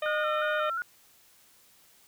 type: harmonic tone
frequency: 611 Hz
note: D#5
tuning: 32 cents flat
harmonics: 1 / 2 / 3 / 4 / 5 / 6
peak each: -29 / -35 / -39 / -41 / -43 / -45 dBFS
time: 0.02-0.7 s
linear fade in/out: 5 ms
type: tone with vibrato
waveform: sine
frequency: 1396.9 Hz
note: F6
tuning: in tune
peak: -29 dBFS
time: 0.06-0.82 s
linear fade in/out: 0 ms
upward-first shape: square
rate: 2.8 Hz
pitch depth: 60 cents each way
effects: white hiss -60 dBFS RMS until 2.07 s